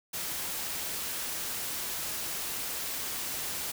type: noise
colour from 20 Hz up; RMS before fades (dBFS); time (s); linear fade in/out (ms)
white; -35; 0.13-3.72; 10
effects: none